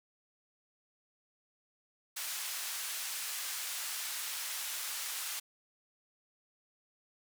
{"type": "band-pass noise", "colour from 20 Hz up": "white", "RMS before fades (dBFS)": -39, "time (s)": [2.16, 5.4], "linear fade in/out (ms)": 10, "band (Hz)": [1100, 13000], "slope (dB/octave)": 12, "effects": []}